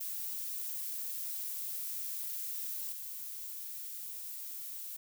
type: noise with level steps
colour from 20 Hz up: violet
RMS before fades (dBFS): -39 / -43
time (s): 0-4.97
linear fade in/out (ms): 10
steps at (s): 2.92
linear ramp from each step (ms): 5
effects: none